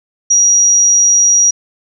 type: tone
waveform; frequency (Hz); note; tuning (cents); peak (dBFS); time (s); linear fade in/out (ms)
sine; 5750; F8; +50; -6; 0.3-1.51; 10
effects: none